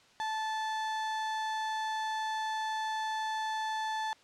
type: tone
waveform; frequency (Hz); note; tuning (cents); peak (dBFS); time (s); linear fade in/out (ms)
35% pulse; 874; A5; -12; -30; 0.2-4.13; 0
effects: white hiss -61 dBFS RMS until 4.23 s + low-pass 5000 Hz 12 dB/octave